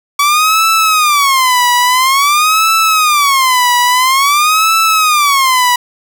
sawtooth tone with vibrato, 1134 Hz, C#6, 39 cents sharp, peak -4 dBFS, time 0.19-5.76 s, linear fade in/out 5 ms, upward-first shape sine, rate 0.49 Hz, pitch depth 260 cents each way, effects none

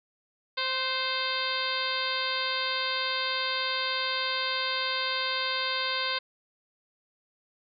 harmonic tone with a mistuned harmonic, 523.3 Hz, C5, in tune, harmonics 1 / 2 / 3 / 4 / 5 / 6 / 7 / 8 / 9, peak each -38 / -34 / -35 / -36 / -37 / -38 / -34 / -36 / -37 dBFS, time 0.57-6.19 s, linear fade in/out 10 ms, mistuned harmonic 3, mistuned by -30 cents, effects none

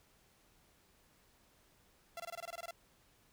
sawtooth tone bursts, 679 Hz, F5, 49 cents flat, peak -38 dBFS, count 11, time 2.17-2.709 s, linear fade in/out 2 ms, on 29 ms, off 22 ms, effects pink hiss -69 dBFS RMS until 3.32 s

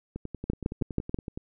two click trains, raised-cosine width 3 ms, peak -22 / -13 dBFS, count 14 / 5, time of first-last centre 0.16-1.375 / 0.5-1.144 s, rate 10.7 / 6.21 Hz, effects none

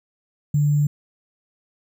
sine tone with sample-and-hold, 146.83 Hz, D3, in tune, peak -15 dBFS, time 0.54-0.87 s, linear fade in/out 5 ms, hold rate 7350 Hz, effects none

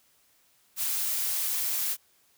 blue noise, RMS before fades -29 dBFS, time 0.76-1.97 s, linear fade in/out 50 ms, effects white hiss -65 dBFS RMS until 2.37 s

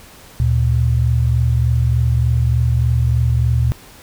sine tone pair together, 75.2 / 118.55 Hz, D2 / A#2, +42 / +30 cents, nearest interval minor sixth, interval 788 cents, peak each -16 / -14 dBFS, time 0.4-3.72 s, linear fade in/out 0 ms, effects pink hiss -42 dBFS RMS until 4.02 s

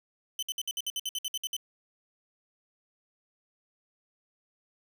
sawtooth tone bursts, 3044 Hz, F#7, 48 cents sharp, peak -27 dBFS, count 13, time 0.39-1.566 s, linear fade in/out 2 ms, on 36 ms, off 59 ms, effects none

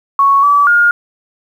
sine tone with pitch steps, 1109 / 1150 / 1421 Hz, C#6 / D6 / F6, 0 / -37 / +30 cents, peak -6 dBFS, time 0.19-0.91 s, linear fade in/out 2 ms, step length 240 ms, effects 7-bit

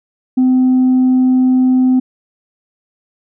sine tone, 256.2 Hz, C4, 36 cents flat, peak -6 dBFS, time 0.37-2 s, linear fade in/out 10 ms, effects tanh soft clip ceiling -6 dBFS

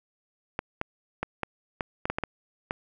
clicks, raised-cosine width 0.5 ms, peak -13 dBFS, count 10, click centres 0.591 / 0.814 / 1.23 / 1.433 / 1.808 / 2.055 / 2.1 / 2.185 / 2.237 / 2.709 s, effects none

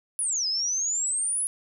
sine exponential two-way sweep, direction down then up, 10548 to 4978 to 10548 Hz, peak -24 dBFS, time 0.19-1.47 s, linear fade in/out 0 ms, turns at 0.47 s, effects none

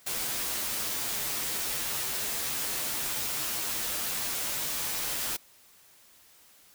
white noise with comb filter, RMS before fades -32 dBFS, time 0.06-5.37 s, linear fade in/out 10 ms, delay 11 ms, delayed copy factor -0.65, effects white hiss -58 dBFS RMS until 6.74 s

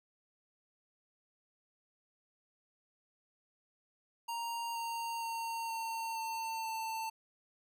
square tone with pitch steps, 932.3 / 924.3 / 916.3 / 908.4 / 900.5 / 892.8 Hz, A#5 / A#5 / A#5 / A#5 / A5 / A5, 0 / -15 / -30 / -45 / +40 / +25 cents, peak -37 dBFS, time 4.28-7.1 s, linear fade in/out 10 ms, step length 470 ms, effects none

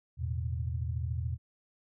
sine chord, E suspended fourth, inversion none, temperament just, 82.41 / 109.88 / 123.61 Hz, E2 / A2 / B2, 0 / -2 / +2 cents, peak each -33 / -38 / -36 dBFS, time 0.17-1.38 s, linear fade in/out 50 ms, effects none

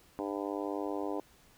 harmonic tone, 100.4 Hz, G2, 42 cents sharp, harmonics 3 / 4 / 5 / 6 / 7 / 8 / 9 / 10, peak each -37 / -39 / -41 / -43 / -44 / -45 / -46 / -47 dBFS, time 0.19-1.2 s, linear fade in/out 0 ms, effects pink hiss -62 dBFS RMS until 1.57 s

